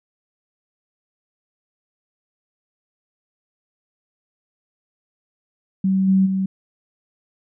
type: tone with level steps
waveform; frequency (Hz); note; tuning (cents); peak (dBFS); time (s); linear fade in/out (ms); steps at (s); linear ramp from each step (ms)
sine; 191; G3; -45; -15 / -12 / -18; 5.84-6.46; 5; 6.07 / 6.25; 20
effects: none